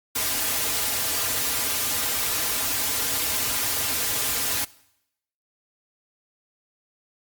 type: noise with comb filter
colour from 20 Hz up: white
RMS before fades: -25 dBFS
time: 0.15-4.65 s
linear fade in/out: 10 ms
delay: 5.4 ms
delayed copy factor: -0.9
effects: noise-tail reverb RT60 0.8 s tail -21 dB re dry + Opus 48 kbps